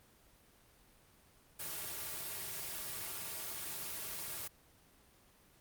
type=noise with comb filter; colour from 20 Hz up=white; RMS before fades=-42 dBFS; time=1.59-4.48 s; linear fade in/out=10 ms; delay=3.9 ms; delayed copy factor=-1; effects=pink hiss -65 dBFS RMS until 5.6 s + Opus 24 kbps